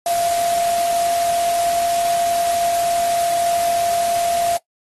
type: tone in noise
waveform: sine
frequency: 689 Hz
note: F5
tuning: 24 cents flat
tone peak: -17 dBFS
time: 0.06-4.57 s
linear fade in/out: 2 ms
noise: white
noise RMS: -27 dBFS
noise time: 0.06-4.57 s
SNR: +7 dB
effects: noise-tail reverb RT60 0.1 s tail -18 dB re dry + AAC 32 kbps